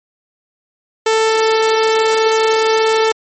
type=tone; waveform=sawtooth; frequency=442.8 Hz; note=A4; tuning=11 cents sharp; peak=-7 dBFS; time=1.06-3.12 s; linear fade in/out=5 ms; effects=MP3 32 kbps